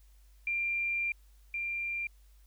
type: tone pair in turn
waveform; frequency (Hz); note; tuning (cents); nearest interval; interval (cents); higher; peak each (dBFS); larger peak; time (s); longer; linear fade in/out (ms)
sine; 2380 / 2380; D7 / D7; +22 / +22; unison; 0; neither; -29 / -32; first; 0.47-1.12 / 1.54-2.07; first; 2
effects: added 50 Hz sine -56 dBFS peak until 2.46 s + white hiss -70 dBFS RMS until 2.46 s